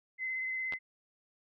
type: tone with vibrato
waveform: sine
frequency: 2050 Hz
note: C7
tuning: 36 cents flat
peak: -33 dBFS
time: 0.18-0.79 s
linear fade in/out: 50 ms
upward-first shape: sine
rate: 17 Hz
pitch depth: 16 cents each way
type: clicks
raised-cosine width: 0.3 ms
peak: -25 / -27 dBFS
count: 2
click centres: 0.724 / 0.736 s
effects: none